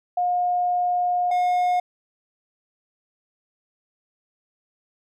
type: tone pair in turn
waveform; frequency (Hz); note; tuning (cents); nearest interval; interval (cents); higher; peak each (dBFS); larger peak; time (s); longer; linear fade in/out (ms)
sine / triangle; 715 / 719.1; F5 / F#5; +41 / -50; unison; 9; second; -19 / -16; second; 0.17-1.31 / 1.31-1.8; first; 5
effects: none